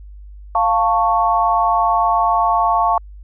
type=chord; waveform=sine; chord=F augmented; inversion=none; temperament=equal with one note detuned; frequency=698.5 / 890.2 / 1108.7 Hz; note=F5 / A5 / C#6; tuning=0 / +20 / 0 cents; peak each=-17 dBFS; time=0.55-2.98 s; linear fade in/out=2 ms; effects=added 50 Hz sine -34 dBFS peak until 3.23 s